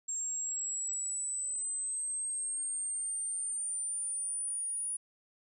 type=exponential sweep; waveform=sine; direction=up; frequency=7459 to 9720 Hz; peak=-33 dBFS; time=0.08-4.97 s; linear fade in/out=10 ms; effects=none